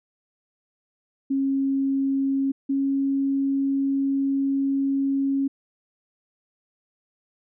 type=tone pair in turn; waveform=sine; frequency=272 / 274.1 Hz; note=C#4 / C#4; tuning=-33 / -19 cents; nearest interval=unison; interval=14 cents; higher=second; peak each=-20 dBFS; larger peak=neither; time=1.3-2.52 / 2.69-5.48 s; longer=second; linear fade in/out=10 ms; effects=none